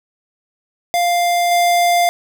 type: tone with level steps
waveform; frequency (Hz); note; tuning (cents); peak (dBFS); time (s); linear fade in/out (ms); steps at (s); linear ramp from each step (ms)
square; 698.5; F5; 0; -14 / -12; 0.94-2.09; 0; 1.51; 5
effects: none